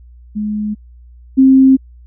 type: tone pair in turn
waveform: sine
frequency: 210.7 / 265.1 Hz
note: G#3 / C4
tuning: +25 / +23 cents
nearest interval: major third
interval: 398 cents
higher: second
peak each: -16 / -4 dBFS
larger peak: second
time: 0.35-0.75 / 1.37-1.77 s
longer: neither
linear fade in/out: 20 ms
effects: added 60 Hz sine -37 dBFS peak until 2.06 s